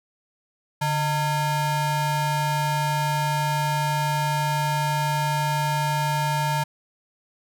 square ring-modulated tone, 381 Hz, G4, 49 cents flat, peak -19 dBFS, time 0.81-6.64 s, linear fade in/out 10 ms, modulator 527 Hz, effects none

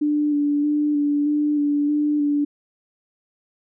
sine tone with vibrato, 293.7 Hz, D4, in tune, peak -17 dBFS, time 0.01-2.45 s, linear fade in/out 10 ms, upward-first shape square, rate 1.6 Hz, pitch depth 18 cents each way, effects none

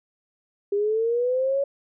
sine linear sweep, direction up, 398.9 to 562 Hz, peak -20 dBFS, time 0.72-1.64 s, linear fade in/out 5 ms, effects none

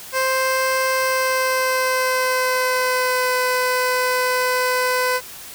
15% pulse tone with pitch glide, 523.3 to 504.6 Hz, C5 to B4, 0 to +37 cents, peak -11 dBFS, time 0.12-5.21 s, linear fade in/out 50 ms, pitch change -63 cents, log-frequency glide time 0.87-3.37 s, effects white hiss -37 dBFS RMS until 5.54 s

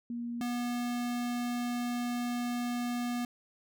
sine / square tone pair in turn, 237.2 / 242.2 Hz, A#3 / B3, +30 / -34 cents, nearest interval unison, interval 36 cents, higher second, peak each -34 / -32 dBFS, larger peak second, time 0.1-0.41 / 0.41-3.25 s, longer second, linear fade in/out 2 ms, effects none

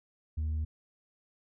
sine tone with tanh clipping, 77.78 Hz, D#2, in tune, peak -30 dBFS, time 0.37-0.65 s, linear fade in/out 10 ms, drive 2 dB, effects none

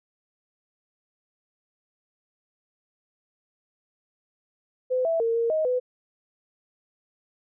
sine tone with pitch steps, 509 / 659 / 458.5 / 463.5 / 627 / 501 Hz, C5 / E5 / A#4 / A#4 / D#5 / B4, -48 / -1 / -29 / -10 / +13 / +25 cents, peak -21 dBFS, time 4.9-5.8 s, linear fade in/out 20 ms, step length 150 ms, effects none

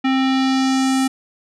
square tone with low-pass filter sweep, 264.3 Hz, C4, 18 cents sharp, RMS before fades -17 dBFS, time 0.04-1.08 s, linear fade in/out 10 ms, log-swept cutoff 2700 to 9700 Hz, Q 1.7, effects none

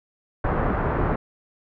pink low-pass noise, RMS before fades -23 dBFS, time 0.44-1.16 s, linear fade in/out 5 ms, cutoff 1500 Hz, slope 24 dB/octave, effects none

